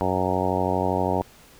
harmonic tone, 92.5 Hz, F#2, in tune, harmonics 1 / 2 / 3 / 4 / 5 / 6 / 7 / 8 / 9 / 10, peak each -30 / -30 / -30 / -30 / -30 / -30 / -30 / -30 / -30 / -30 dBFS, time 0.01-1.22 s, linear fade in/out 0 ms, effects pink hiss -51 dBFS RMS until 1.59 s

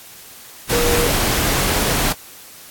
sine tone in noise, 477.5 Hz, A#4, 42 cents sharp, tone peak -18 dBFS, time 0.72-1.08 s, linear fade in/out 10 ms, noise pink, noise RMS -18 dBFS, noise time 0.69-2.13 s, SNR -3 dB, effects white hiss -40 dBFS RMS until 2.7 s + AAC 64 kbps

